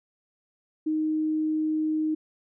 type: tone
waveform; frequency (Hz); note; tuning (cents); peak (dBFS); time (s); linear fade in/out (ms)
sine; 311.1; D#4; 0; -23; 0.86-2.15; 10
effects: none